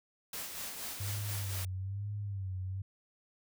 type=noise with tremolo; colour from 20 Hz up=white; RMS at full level=-40 dBFS; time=0.33-1.65 s; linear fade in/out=2 ms; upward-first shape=sine; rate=4.2 Hz; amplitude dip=40%
type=tone with vibrato; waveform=sine; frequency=98 Hz; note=G2; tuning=in tune; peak=-35 dBFS; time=1-2.82 s; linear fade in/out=5 ms; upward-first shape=sine; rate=1.1 Hz; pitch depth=93 cents each way
effects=none